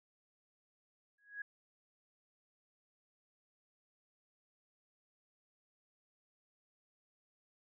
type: tone with exponential growth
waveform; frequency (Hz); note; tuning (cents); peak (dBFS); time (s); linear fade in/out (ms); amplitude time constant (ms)
sine; 1661.2; G#6; 0; -37; 1.18-1.42; 5; 51
effects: none